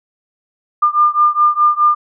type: beating tone pair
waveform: sine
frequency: 1200 / 1204.8 Hz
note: D6 / D6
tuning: +37 / +44 cents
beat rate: 4.8 Hz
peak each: -12 / -13 dBFS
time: 0.82-1.95 s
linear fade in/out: 10 ms
effects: none